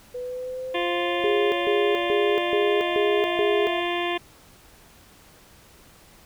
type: exponential sweep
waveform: sine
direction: up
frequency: 493.9 to 667 Hz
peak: -29 dBFS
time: 0.14-3.81 s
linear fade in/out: 10 ms
type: harmonic tone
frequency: 349.2 Hz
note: F4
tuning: in tune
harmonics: 1 / 2 / 3 / 5 / 6 / 7 / 8 / 9 / 10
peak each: -27 / -30 / -32 / -34 / -35 / -35 / -36 / -37 / -37 dBFS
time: 0.74-4.18 s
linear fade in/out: 10 ms
type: tone bursts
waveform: sine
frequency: 410 Hz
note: G#4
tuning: 22 cents flat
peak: -20 dBFS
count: 6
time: 1.24-3.67 s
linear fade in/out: 0 ms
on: 280 ms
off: 150 ms
effects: pink hiss -52 dBFS RMS until 6.25 s